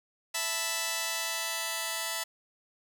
5% pulse chord, E suspended fourth, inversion none, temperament just, 659.3 / 879 / 988.9 Hz, E5 / A5 / B5, 0 / -2 / +2 cents, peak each -24 dBFS, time 0.34-2.24 s, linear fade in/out 10 ms, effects none

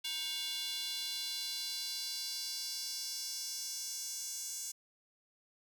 square tone with high-pass filter sweep, 313.8 Hz, D#4, 15 cents sharp, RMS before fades -40 dBFS, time 0.04-4.72 s, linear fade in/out 10 ms, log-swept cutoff 3300 to 6600 Hz, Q 3.1, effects none

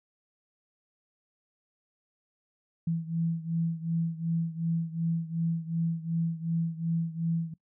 sine beating tone pair, 164.81 / 167.51 Hz, E3 / E3, 0 / +28 cents, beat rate 2.7 Hz, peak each -29 / -32 dBFS, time 2.87-7.54 s, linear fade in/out 5 ms, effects noise-tail reverb RT60 0.1 s tail -21 dB re dry

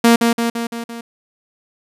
sawtooth tone with echo, 233.1 Hz, A#3, in tune, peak -4 dBFS, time 0.04-0.16 s, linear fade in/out 5 ms, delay 170 ms, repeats 5, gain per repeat -4 dB, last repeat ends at 1.01 s, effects resampled to 32000 Hz

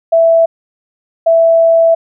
sine tone pair in turn, 661 / 661 Hz, E5 / E5, +5 / +5 cents, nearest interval unison, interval 0 cents, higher neither, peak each -5 dBFS, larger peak neither, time 0.12-0.46 / 1.26-1.95 s, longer second, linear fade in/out 10 ms, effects none

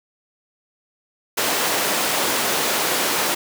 pink high-pass noise, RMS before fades -21 dBFS, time 1.37-3.35 s, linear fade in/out 10 ms, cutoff 360 Hz, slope 12 dB/octave, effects none

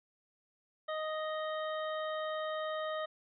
harmonic tone, 623 Hz, D#5, 2 cents sharp, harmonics 1 / 2 / 3 / 5 / 6, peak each -36 / -40 / -45 / -50 / -50 dBFS, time 0.88-3.06 s, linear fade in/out 10 ms, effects none

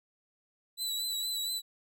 sawtooth tone with vibrato, 3960 Hz, B7, 4 cents sharp, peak -29 dBFS, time 0.77-1.62 s, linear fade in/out 50 ms, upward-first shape triangle, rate 4.3 Hz, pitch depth 43 cents each way, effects none

